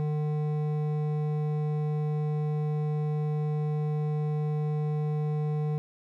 triangle tone with hard clipping, 150.8 Hz, D3, 46 cents sharp, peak -28 dBFS, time 0-5.78 s, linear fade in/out 0 ms, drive 14 dB, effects none

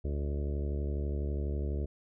harmonic tone with a mistuned harmonic, 72.1 Hz, D2, 31 cents flat, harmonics 1 / 2 / 3 / 4 / 5 / 6 / 7 / 8 / 9, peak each -31 / -41 / -44 / -46 / -43 / -45 / -51 / -51 / -54 dBFS, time 0.04-1.86 s, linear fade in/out 10 ms, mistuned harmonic 9, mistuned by -26 cents, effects none

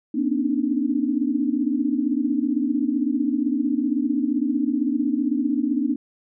sine tone cluster, 238.1 / 266.1 / 288.3 / 303.9 Hz, A#3 / C4 / D4 / D#4, +37 / +29 / -32 / -41 cents, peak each -25 dBFS, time 0.14-5.96 s, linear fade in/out 10 ms, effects none

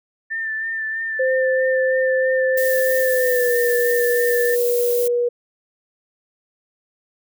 sine tone with vibrato, 1784 Hz, A6, 23 cents sharp, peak -22 dBFS, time 0.3-4.56 s, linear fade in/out 20 ms, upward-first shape sine, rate 3.1 Hz, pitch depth 26 cents each way
sine tone with pitch glide, 520 to 482.4 Hz, C5 to B4, -11 to -41 cents, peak -16 dBFS, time 1.19-5.29 s, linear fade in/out 10 ms, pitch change -130 cents, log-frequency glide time 3.03-3.55 s
violet noise, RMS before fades -27 dBFS, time 2.57-5.08 s, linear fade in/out 5 ms
effects none

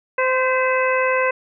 harmonic tone with a mistuned harmonic, 517 Hz, C5, 21 cents flat, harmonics 1 / 2 / 3 / 4 / 5, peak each -19 / -22 / -24 / -25 / -26 dBFS, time 0.18-1.31 s, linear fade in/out 5 ms, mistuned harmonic 4, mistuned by -34 cents, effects none

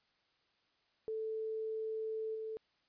sine tone with level steps, 440 Hz, A4, in tune, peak -36 / -39 dBFS, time 1.08-2.57 s, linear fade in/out 0 ms, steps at 2.34 s, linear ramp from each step 20 ms, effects white hiss -75 dBFS RMS until 2.88 s + resampled to 11025 Hz

